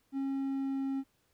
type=tone with pitch glide; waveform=triangle; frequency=272 to 270.3 Hz; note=C#4 to C#4; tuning=-33 to -44 cents; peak=-29 dBFS; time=0.12-1.04 s; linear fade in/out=50 ms; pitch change=-11 cents; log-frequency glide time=0.29-0.9 s; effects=pink hiss -73 dBFS RMS until 1.33 s